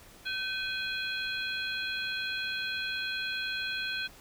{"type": "harmonic tone with a mistuned harmonic", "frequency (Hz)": 830.6, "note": "G#5", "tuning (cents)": 0, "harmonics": [2, 3, 4, 5], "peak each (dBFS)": [-35, -37, -38, -39], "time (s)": [0.25, 4.08], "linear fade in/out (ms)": 20, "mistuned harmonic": 2, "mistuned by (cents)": -140, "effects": ["pink hiss -54 dBFS RMS until 4.2 s"]}